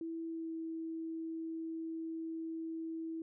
sine tone with pitch glide, 328.7 to 325.3 Hz, E4 to E4, -5 to -23 cents, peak -38 dBFS, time 0.01-3.22 s, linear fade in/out 2 ms, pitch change -18 cents, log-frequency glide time 0.26-0.52 s, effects none

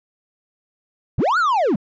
triangle linear two-way sweep, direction up then down, 55.7 to 1488 to 164.3 Hz, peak -13 dBFS, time 1.18-1.76 s, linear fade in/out 5 ms, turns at 1.38 s, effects resampled to 16000 Hz

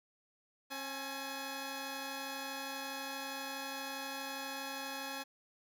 10% pulse tone pair together, 270.2 / 843 Hz, C#4 / G#5, -44 / +26 cents, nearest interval octave + minor sixth, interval 1970 cents, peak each -35 / -34 dBFS, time 0.7-5.24 s, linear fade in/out 20 ms, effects none

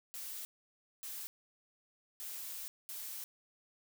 blue noise bursts at uneven times, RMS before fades -44 dBFS, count 4, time 0.14-0.45 / 1.03-1.27 / 2.2-2.68 / 2.89-3.24 s, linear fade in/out 0 ms, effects none

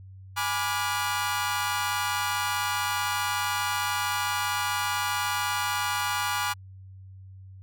sawtooth chord, G# diminished seventh, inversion none, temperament equal with one note detuned, 830.6 / 987.8 / 1174.7 / 1429.6 Hz, G#5 / B5 / D6 / F6, 0 / 0 / 0 / +40 cents, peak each -28 dBFS, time 0.36-6.54 s, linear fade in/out 20 ms, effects added 95 Hz sine -43 dBFS peak until 7.62 s

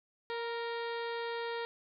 harmonic tone with a mistuned harmonic, 465.4 Hz, A#4, 3 cents flat, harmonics 1 / 2 / 3 / 4 / 5 / 6 / 7 / 8 / 9 / 10, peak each -37 / -41 / -46 / -45 / -51 / -55 / -52 / -51 / -54 / -58 dBFS, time 0.3-1.65 s, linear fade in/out 0 ms, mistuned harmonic 2, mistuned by +18 cents, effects none

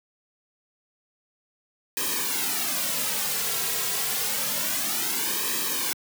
white noise with flanger, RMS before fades -27 dBFS, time 1.97-5.93 s, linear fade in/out 0 ms, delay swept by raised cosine 1.4 to 3.4 ms, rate 0.28 Hz, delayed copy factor -0.9, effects high-pass 150 Hz 12 dB/octave

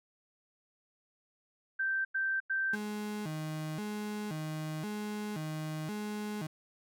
sine tone bursts, 1562 Hz, G6, 7 cents flat, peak -29 dBFS, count 3, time 1.79-2.756 s, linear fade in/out 10 ms, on 260 ms, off 93 ms
35% pulse tone with vibrato, 180.7 Hz, F#3, 41 cents flat, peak -34 dBFS, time 2.73-6.47 s, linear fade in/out 5 ms, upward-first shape square, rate 0.95 Hz, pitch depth 260 cents each way
effects none

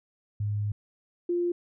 sine tone pair in turn, 103.83 / 349.2 Hz, G#2 / F4, 0 / 0 cents, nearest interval octave + major sixth, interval 2100 cents, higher second, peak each -26 / -24 dBFS, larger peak second, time 0.4-0.72 / 1.29-1.52 s, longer first, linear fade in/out 5 ms, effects none

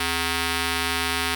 5% pulse ring-modulated tone, 336.6 Hz, E4, 36 cents sharp, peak -8 dBFS, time 0-1.35 s, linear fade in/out 5 ms, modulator 595 Hz, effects none

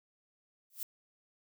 violet noise with exponential growth, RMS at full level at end -34 dBFS, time 0.7-0.83 s, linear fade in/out 2 ms, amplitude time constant 28 ms, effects none

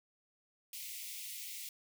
white high-pass noise, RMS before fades -45 dBFS, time 0.73-1.69 s, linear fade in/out 2 ms, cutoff 2000 Hz, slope 96 dB/octave, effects none

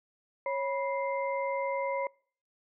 sine tone cluster, 549 / 979 / 2090 Hz, C#5 / B5 / C7, -17 / -15 / -2 cents, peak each -31 / -34 / -39 dBFS, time 0.46-2.07 s, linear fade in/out 2 ms, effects noise-tail reverb RT60 0.5 s tail -26 dB re dry

